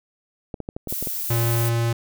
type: clicks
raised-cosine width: 2 ms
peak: -17 dBFS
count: 8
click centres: 0.542 / 0.603 / 0.689 / 0.765 / 0.873 / 0.925 / 1.026 / 1.072 s
type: noise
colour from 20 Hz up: violet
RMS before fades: -28 dBFS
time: 0.88-1.7 s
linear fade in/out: 20 ms
type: tone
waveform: square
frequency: 116.54 Hz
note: A#2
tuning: in tune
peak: -20 dBFS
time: 1.3-1.93 s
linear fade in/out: 5 ms
effects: none